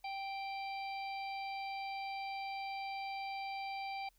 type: harmonic tone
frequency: 784 Hz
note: G5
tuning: in tune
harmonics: 1 / 3 / 4 / 5 / 6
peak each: -40 / -46 / -58 / -56 / -53 dBFS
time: 0.04-4.09 s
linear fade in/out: 5 ms
effects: added 41 Hz sine -70 dBFS peak until 4.18 s + white hiss -75 dBFS RMS until 4.18 s